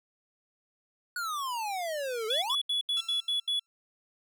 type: exponential two-way sweep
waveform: square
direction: down then up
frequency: 1480 to 425.5 to 1182 Hz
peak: -32 dBFS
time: 1.16-2.55 s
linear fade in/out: 2 ms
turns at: 2.27 s
type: tone bursts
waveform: triangle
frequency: 3400 Hz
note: G#7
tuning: 40 cents sharp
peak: -25 dBFS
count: 7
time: 2.3-3.596 s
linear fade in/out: 5 ms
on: 120 ms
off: 76 ms
type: tone with exponential decay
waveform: 10% pulse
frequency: 1345 Hz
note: E6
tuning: 34 cents sharp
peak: -32 dBFS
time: 2.97-3.66 s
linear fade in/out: 0 ms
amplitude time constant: 150 ms
effects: none